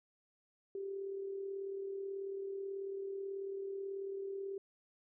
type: tone with amplitude modulation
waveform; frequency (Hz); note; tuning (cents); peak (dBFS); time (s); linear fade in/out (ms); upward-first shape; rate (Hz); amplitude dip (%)
sine; 392; G4; 0; -37; 0.75-4.58; 2; sine; 38.3; 40
effects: none